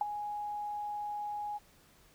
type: tone with ADSR envelope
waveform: sine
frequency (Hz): 830.6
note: G#5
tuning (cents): 0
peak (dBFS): -24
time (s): 0.01-1.59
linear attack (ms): 3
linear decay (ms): 17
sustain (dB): -11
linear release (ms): 27
effects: pink hiss -63 dBFS RMS until 2.14 s